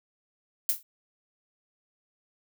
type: noise with exponential decay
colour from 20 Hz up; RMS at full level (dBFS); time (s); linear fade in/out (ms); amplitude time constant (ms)
violet; -21; 0.69-0.83; 1; 30
effects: none